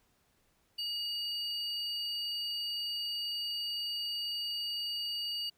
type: tone pair together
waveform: triangle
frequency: 2887 / 4609 Hz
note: F#7 / D8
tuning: -43 / -33 cents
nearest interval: minor sixth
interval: 810 cents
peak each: -36 / -35 dBFS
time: 0.78-5.5 s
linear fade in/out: 10 ms
effects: pink hiss -72 dBFS RMS until 5.57 s